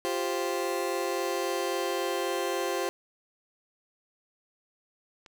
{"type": "chord", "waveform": "30% pulse", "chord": "F suspended second", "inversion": "none", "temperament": "just", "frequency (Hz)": [349.2, 392.9, 523.8], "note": ["F4", "G4", "C5"], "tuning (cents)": [0, 4, 2], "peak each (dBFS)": -30, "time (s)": [0.05, 2.89], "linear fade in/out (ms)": 0}
{"type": "click", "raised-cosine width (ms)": 0.2, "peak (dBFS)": -32, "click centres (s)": 5.262}
{"effects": []}